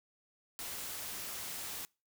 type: noise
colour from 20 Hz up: white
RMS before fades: -42 dBFS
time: 0.59-1.85 s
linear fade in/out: 0 ms
effects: noise-tail reverb RT60 0.3 s tail -25 dB re dry